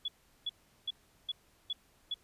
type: tone bursts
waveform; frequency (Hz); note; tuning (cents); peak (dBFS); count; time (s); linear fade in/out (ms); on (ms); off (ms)
sine; 3395; G#7; +37; -32; 6; 0.05-2.142; 5; 32; 380
effects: pink hiss -67 dBFS RMS until 2.23 s + resampled to 32000 Hz